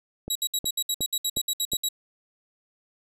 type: click train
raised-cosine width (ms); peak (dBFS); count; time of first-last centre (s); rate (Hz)
2; -21; 5; 0.28-1.735; 2.75
type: tone bursts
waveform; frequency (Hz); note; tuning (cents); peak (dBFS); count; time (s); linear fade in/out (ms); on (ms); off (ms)
20% pulse; 3868; B7; -37; -18; 14; 0.3-1.888; 5; 54; 64
effects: none